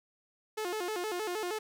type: tone with vibrato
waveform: sawtooth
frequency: 392 Hz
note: G4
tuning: in tune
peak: -29 dBFS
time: 0.57-1.59 s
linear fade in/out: 10 ms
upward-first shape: square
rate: 6.4 Hz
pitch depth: 170 cents each way
effects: none